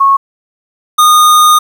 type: tone pair in turn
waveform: sine / square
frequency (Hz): 1098 / 1228.2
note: C#6 / D#6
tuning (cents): -17 / -23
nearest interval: major second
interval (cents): 194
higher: second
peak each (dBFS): -4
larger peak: neither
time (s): 0-0.17 / 0.98-1.59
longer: second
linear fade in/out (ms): 10
effects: 7-bit